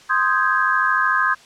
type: chord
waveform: sine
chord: Ab major seventh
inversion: first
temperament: equal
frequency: 1046.5 / 1244.5 / 1568 / 1661.2 Hz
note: C6 / Eb6 / G6 / Ab6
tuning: 0 / 0 / 0 / 0 cents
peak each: -21 dBFS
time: 0.09-1.35 s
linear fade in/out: 20 ms
effects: white hiss -47 dBFS RMS until 1.45 s + low-pass 6000 Hz 12 dB/octave